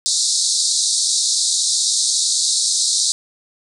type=band-pass noise; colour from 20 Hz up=pink; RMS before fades=-18 dBFS; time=0.06-3.12 s; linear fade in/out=0 ms; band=3800 to 9400 Hz; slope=96 dB/octave; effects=none